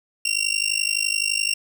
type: tone with amplitude modulation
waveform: 20% pulse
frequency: 2753 Hz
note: F7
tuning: 25 cents flat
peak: -12 dBFS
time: 0.25-1.54 s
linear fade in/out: 5 ms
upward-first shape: sine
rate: 51.7 Hz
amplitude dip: 95%
effects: none